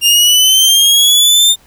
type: linear sweep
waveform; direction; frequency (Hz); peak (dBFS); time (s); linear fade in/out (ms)
sawtooth; up; 2794 to 3627; -3; 0.01-1.56; 50
effects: pink hiss -48 dBFS RMS until 1.66 s